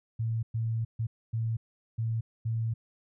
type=tone bursts at uneven times; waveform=sine; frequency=113.3 Hz; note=A#2; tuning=49 cents flat; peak=-27 dBFS; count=6; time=0.19-0.43 / 0.54-0.85 / 0.99-1.07 / 1.33-1.57 / 1.98-2.21 / 2.45-2.74 s; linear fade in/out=10 ms; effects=none